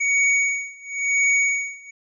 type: tone with tremolo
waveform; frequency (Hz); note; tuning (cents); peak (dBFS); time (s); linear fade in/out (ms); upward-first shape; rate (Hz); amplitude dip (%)
square; 2242; C#7; +19; -16; 0-1.91; 10; sine; 0.96; 95
effects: resampled to 22050 Hz